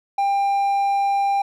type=tone; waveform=triangle; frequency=796 Hz; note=G5; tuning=26 cents sharp; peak=-15 dBFS; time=0.18-1.42 s; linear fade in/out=5 ms; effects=none